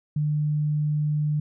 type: tone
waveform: sine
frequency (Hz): 150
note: D3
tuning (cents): +37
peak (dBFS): -21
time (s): 0.16-1.4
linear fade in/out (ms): 5
effects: none